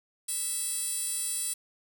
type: tone with high-pass filter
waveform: 10% pulse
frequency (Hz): 659.3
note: E5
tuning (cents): 0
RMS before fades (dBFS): -32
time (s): 0.28-1.54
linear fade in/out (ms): 10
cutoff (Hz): 8000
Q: 2.2
effects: 8-bit